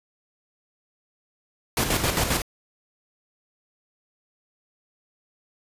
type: noise with tremolo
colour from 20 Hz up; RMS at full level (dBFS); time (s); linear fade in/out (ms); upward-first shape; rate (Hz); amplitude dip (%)
pink; -22; 1.77-2.42; 2; square; 7.5; 50
effects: resampled to 32000 Hz